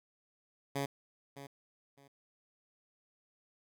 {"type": "tone with echo", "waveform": "10% pulse", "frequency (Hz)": 139.5, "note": "C#3", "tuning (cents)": 11, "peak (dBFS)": -25, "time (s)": [0.75, 0.86], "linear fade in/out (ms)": 10, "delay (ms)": 610, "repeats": 2, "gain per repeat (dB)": -13, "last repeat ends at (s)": 2.08, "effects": []}